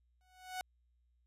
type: tone with exponential growth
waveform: sawtooth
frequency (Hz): 740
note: F#5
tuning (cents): 0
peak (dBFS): -32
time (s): 0.21-0.61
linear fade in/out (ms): 0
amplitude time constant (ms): 86
effects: added 60 Hz sine -70 dBFS peak until 1.26 s + resampled to 32000 Hz